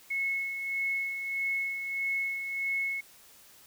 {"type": "tone with tremolo", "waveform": "sine", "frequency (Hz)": 2188, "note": "C#7", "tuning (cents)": -23, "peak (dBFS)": -27, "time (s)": [0.1, 3.01], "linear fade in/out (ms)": 10, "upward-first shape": "sine", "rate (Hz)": 1.6, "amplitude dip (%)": 50, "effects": ["white hiss -56 dBFS RMS until 3.66 s"]}